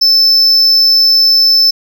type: tone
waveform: triangle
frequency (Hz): 5274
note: E8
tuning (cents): 0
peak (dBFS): -4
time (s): 0.01-1.71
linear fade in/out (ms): 10
effects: none